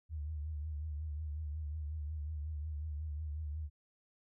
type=tone with vibrato; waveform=sine; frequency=76 Hz; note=D#2; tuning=40 cents flat; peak=-37 dBFS; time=0.09-3.7 s; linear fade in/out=50 ms; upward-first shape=triangle; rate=5.5 Hz; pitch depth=89 cents each way; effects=none